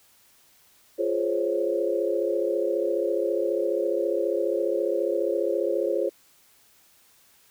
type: chord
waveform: sine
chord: Db major seventh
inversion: first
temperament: just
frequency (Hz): 346.5 / 415.8 / 519.7 / 554.4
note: F4 / Ab4 / C5 / Db5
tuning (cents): -14 / +2 / -12 / 0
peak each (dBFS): -28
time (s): 0.98-6.1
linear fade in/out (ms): 20
effects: white hiss -59 dBFS RMS until 7.5 s